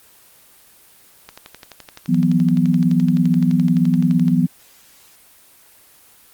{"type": "click train", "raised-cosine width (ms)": 0.2, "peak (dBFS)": -18, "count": 36, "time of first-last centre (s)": [1.29, 4.281], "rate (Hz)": 11.7}
{"type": "chord", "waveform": "sine", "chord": "E suspended second", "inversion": "none", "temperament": "equal with one note detuned", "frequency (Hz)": [164.81, 182.56, 246.9], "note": ["E3", "F#3", "B3"], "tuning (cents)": [0, -23, 0], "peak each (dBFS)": [-17, -17, -17], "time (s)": [2.08, 4.47], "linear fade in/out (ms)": 20}
{"effects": ["white hiss -49 dBFS RMS until 6.33 s", "Opus 24 kbps"]}